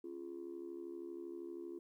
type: tone with amplitude modulation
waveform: sine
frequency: 344.2 Hz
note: F4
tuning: 25 cents flat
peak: -39 dBFS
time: 0.04-1.79 s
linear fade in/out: 5 ms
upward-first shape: sine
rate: 72.7 Hz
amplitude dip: 90%
effects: tanh soft clip ceiling -38 dBFS + 13-bit